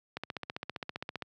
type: click train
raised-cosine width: 0.3 ms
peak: -20 dBFS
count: 17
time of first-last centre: 0.17-1.223 s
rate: 15.2 Hz
effects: high-pass 100 Hz 12 dB/octave